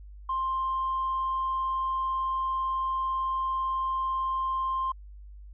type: tone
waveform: sine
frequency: 1053 Hz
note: C6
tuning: 11 cents sharp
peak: -25 dBFS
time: 0.29-4.92 s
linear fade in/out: 5 ms
effects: tanh soft clip ceiling -22 dBFS + added 50 Hz sine -43 dBFS peak until 5.53 s